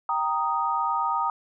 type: chord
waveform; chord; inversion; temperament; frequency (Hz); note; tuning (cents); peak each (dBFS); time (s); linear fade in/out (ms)
sine; Eb major; first; equal; 784 / 932.3 / 1244.5; G5 / Bb5 / Eb6; 0 / 0 / 0; -30 / -26 / -26; 0.09-1.3; 2
effects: none